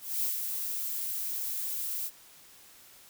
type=noise with ADSR envelope; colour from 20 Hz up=violet; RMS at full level=-29 dBFS; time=0-2.11 s; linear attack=230 ms; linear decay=130 ms; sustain=-5 dB; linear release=54 ms; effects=white hiss -55 dBFS RMS until 3.09 s